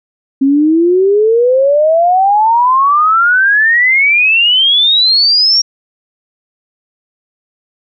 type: exponential sweep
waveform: sine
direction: up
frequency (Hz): 266.2 to 5640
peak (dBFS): -6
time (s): 0.41-5.62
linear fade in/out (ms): 10
effects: none